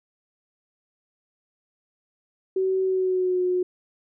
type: tone with pitch glide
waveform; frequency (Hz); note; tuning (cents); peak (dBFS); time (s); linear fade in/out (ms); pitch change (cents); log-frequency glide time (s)
sine; 378.5 to 362.9; F#4 to F#4; +39 to -34; -20; 2.56-3.63; 5; -73; 2.83-3.42
effects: none